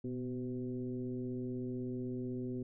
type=tone with frequency modulation; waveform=sine; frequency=250 Hz; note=B3; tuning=21 cents sharp; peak=-36 dBFS; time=0.04-2.63 s; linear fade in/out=5 ms; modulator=129 Hz; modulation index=1.1; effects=none